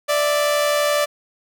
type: tone pair together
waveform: sawtooth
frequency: 587.3 / 659.2 Hz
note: D5 / E5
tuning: 0 / 0 cents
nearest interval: major second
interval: 200 cents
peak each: -13 / -23 dBFS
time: 0.08-1.06 s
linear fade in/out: 20 ms
effects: none